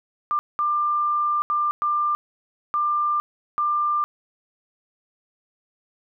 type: tone bursts at uneven times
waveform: sine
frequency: 1192 Hz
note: D6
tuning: 25 cents sharp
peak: -19 dBFS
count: 6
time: 0.31-0.39 / 0.59-1.42 / 1.5-1.71 / 1.82-2.15 / 2.74-3.2 / 3.58-4.04 s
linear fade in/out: 0 ms
effects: none